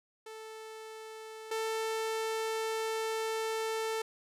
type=tone pair in turn; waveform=sawtooth; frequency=440 / 443.8 Hz; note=A4 / A4; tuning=0 / +15 cents; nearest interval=unison; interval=15 cents; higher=second; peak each=-40 / -28 dBFS; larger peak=second; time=0.26-1.51 / 1.51-4.02 s; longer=second; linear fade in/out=5 ms; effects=low-pass 12000 Hz 12 dB/octave